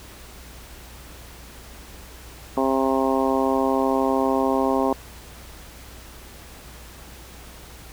harmonic tone, 133.3 Hz, C3, 33 cents sharp, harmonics 2 / 3 / 4 / 5 / 6 / 7 / 8, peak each -23 / -25 / -26 / -27 / -28 / -28 / -29 dBFS, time 2.57-4.93 s, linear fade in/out 2 ms, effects added 60 Hz sine -44 dBFS peak until 7.92 s + pink hiss -44 dBFS RMS until 7.92 s

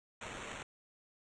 white noise with sample-and-hold, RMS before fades -45 dBFS, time 0.21-0.63 s, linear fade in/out 5 ms, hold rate 4900 Hz, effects resampled to 22050 Hz

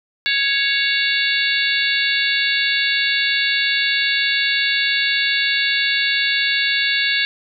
harmonic tone with a mistuned harmonic, 554.4 Hz, C#5, in tune, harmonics 3 / 4 / 5 / 6 / 7 / 8, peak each -21 / -22 / -23 / -24 / -24 / -25 dBFS, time 0.26-7.25 s, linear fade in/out 0 ms, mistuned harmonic 6, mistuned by +82 cents, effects none

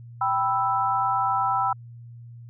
sine chord, E minor, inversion first, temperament equal, 784 / 987.8 / 1318.5 Hz, G5 / B5 / E6, 0 / 0 / 0 cents, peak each -25 dBFS, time 0.21-1.73 s, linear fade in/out 5 ms, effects added 118 Hz sine -40 dBFS peak until 2.49 s

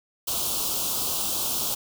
white band-stop noise, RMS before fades -27 dBFS, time 0.27-1.75 s, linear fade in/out 10 ms, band 1300 to 2800 Hz, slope 48 dB/octave, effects none

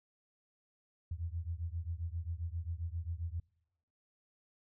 sine beating tone pair, 81.1 / 88.6 Hz, E2 / F2, -28 / +25 cents, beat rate 7.5 Hz, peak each -39 / -40 dBFS, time 1.11-3.4 s, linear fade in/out 5 ms, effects noise-tail reverb RT60 0.9 s tail -26 dB re dry

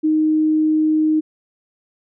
sine tone, 310.7 Hz, D#4, 2 cents flat, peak -13 dBFS, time 0.03-1.21 s, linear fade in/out 20 ms, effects none

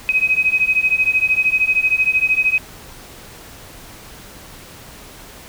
sine beating tone pair, 2521 / 2534 Hz, D#7 / D#7, +22 / +31 cents, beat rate 13 Hz, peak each -17 / -16 dBFS, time 0.09-2.58 s, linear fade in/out 0 ms, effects pink hiss -39 dBFS RMS until 5.48 s

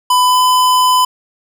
square tone with pitch glide, 1000 to 1007.5 Hz, B5 to B5, +21 to +34 cents, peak -9 dBFS, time 0.1-1.05 s, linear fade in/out 5 ms, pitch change +13 cents, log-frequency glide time 0.25-0.4 s, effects none

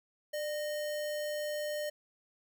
sine tone with sample-and-hold, 597 Hz, D5, 28 cents sharp, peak -33 dBFS, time 0.33-1.9 s, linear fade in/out 10 ms, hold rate 2450 Hz, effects none

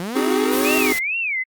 sawtooth linear sweep, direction up, 164.81 to 649 Hz, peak -21 dBFS, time 0-0.78 s, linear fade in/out 0 ms
square chord, Ab dominant seventh, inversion first, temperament just, 259.6 / 311.5 / 373.8 / 415.3 Hz, C4 / Eb4 / Gb4 / Ab4, -13 / +2 / +18 / 0 cents, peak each -23 / -25 / -25 / -23 dBFS, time 0.15-0.93 s, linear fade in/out 10 ms
white noise, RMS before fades -27 dBFS, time 0.52-0.99 s, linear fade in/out 5 ms
sine tone with vibrato, 2363 Hz, D7, 10 cents sharp, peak -20 dBFS, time 0.64-1.44 s, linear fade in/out 20 ms, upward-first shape sine, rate 2.3 Hz, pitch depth 260 cents each way
effects Opus 32 kbps

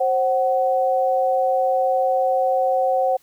sine tone pair together, 529.6 / 749 Hz, C5 / F#5, +21 / +21 cents, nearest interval tritone, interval 600 cents, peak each -19 dBFS, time 0-3.17 s, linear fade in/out 10 ms, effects white hiss -58 dBFS RMS until 3.22 s

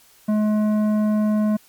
sine tone with tanh clipping, 212.5 Hz, G#3, 40 cents sharp, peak -18 dBFS, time 0.28-1.57 s, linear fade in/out 10 ms, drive 11 dB, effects white hiss -53 dBFS RMS until 1.68 s + MP3 96 kbps

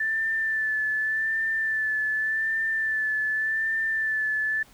sine tone with vibrato, 1760 Hz, A6, in tune, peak -23 dBFS, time 0-4.63 s, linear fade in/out 5 ms, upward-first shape sine, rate 0.86 Hz, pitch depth 28 cents each way, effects pink hiss -55 dBFS RMS until 4.73 s

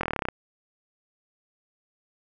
slowing click train, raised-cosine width 0.5 ms, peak -11 dBFS, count 11, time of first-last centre 0.01-0.286 s, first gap 23 ms, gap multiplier 1.04, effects none

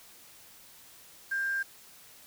sine tone with quantisation, 1592 Hz, G6, 26 cents sharp, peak -28 dBFS, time 1.31-1.63 s, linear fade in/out 10 ms, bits 8, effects white hiss -54 dBFS RMS until 2.26 s

